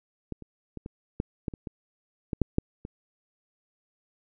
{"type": "clicks", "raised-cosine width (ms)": 3, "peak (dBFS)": [-20, -30, -24, -24, -14, -16, -25, -22, -16, -9, -9, -24], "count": 12, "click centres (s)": [0.323, 0.423, 0.773, 0.861, 1.201, 1.482, 1.538, 1.672, 2.332, 2.417, 2.584, 2.851], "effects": []}